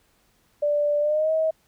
sine tone with pitch glide, 587.3 to 636.8 Hz, D5 to D#5, 0 to +40 cents, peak -19 dBFS, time 0.62-1.51 s, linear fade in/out 10 ms, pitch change +140 cents, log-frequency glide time 1-1.32 s, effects pink hiss -64 dBFS RMS until 1.67 s

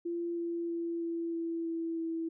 sine tone with pitch steps, 342.1 / 339.7 / 337.4 / 335.1 / 332.7 / 330.4 / 328.2 Hz, F4 / F4 / E4 / E4 / E4 / E4 / E4, -36 / -48 / +40 / +29 / +16 / +4 / -8 cents, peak -32 dBFS, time 0.05-2.29 s, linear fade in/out 10 ms, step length 320 ms, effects none

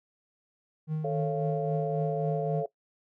triangle tone with tremolo, 155.56 Hz, D#3, in tune, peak -25 dBFS, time 0.87-2.64 s, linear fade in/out 50 ms, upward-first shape triangle, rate 3.7 Hz, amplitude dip 55%
sine chord, A augmented, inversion none, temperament just, 440 / 550 / 687.5 Hz, A4 / C#5 / E#5, 0 / -14 / -27 cents, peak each -31 / -34 / -34 dBFS, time 1.04-2.66 s, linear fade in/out 5 ms
effects noise-tail reverb RT60 0.1 s tail -19 dB re dry

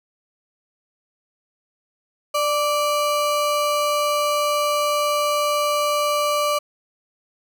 square ring-modulated tone, 880 Hz, A5, in tune, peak -16 dBFS, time 2.34-6.59 s, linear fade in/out 10 ms, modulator 289 Hz, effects none

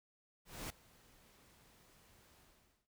pink noise with ADSR envelope, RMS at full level -43 dBFS, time 0.45-2.88 s, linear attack 250 ms, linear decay 3 ms, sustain -23 dB, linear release 490 ms, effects noise-tail reverb RT60 0.1 s tail -23 dB re dry

